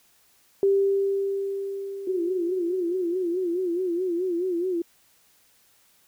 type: tone with exponential decay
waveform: sine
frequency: 393.8 Hz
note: G4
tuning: 8 cents sharp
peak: -16 dBFS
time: 0.63-4.18 s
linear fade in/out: 1 ms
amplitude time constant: 770 ms
type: tone with vibrato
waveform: sine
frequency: 355.9 Hz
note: F4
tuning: 33 cents sharp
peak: -23 dBFS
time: 2.07-4.82 s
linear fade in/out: 5 ms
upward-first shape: sine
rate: 4.7 Hz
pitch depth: 100 cents each way
effects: white hiss -61 dBFS RMS until 6.07 s